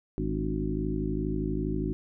harmonic tone with a mistuned harmonic, 52.4 Hz, G#1, 16 cents sharp, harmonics 1 / 2 / 3 / 4 / 5 / 6 / 7, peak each -33 / -39 / -34 / -36 / -36 / -34 / -35 dBFS, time 0.18-1.93 s, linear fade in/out 0 ms, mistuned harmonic 6, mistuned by -57 cents, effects none

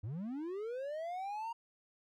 triangle linear sweep, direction up, 92.5 to 940 Hz, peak -36 dBFS, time 0.03-1.53 s, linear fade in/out 10 ms, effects none

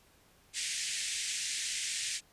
white band-pass noise, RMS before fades -36 dBFS, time 0.53-2.21 s, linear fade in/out 50 ms, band 1800 to 8900 Hz, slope 48 dB/octave, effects pink hiss -64 dBFS RMS until 2.32 s + resampled to 32000 Hz

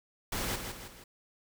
pink noise with echo, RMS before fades -34 dBFS, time 0.32-0.56 s, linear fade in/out 5 ms, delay 160 ms, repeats 3, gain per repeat -6 dB, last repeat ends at 1.04 s, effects none

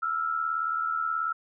sine tone pair together, 1320.5 / 1399 Hz, E6 / F6, +3 / +3 cents, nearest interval minor second, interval 100 cents, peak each -27 / -32 dBFS, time 0.02-1.33 s, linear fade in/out 10 ms, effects none

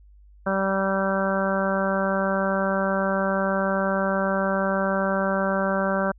harmonic tone, 193.6 Hz, G3, 21 cents flat, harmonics 1 / 2 / 3 / 4 / 5 / 6 / 7 / 8, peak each -26 / -32 / -25 / -33 / -32 / -33 / -31 / -30 dBFS, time 0.46-6.12 s, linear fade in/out 10 ms, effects added 50 Hz sine -48 dBFS peak until 6.18 s

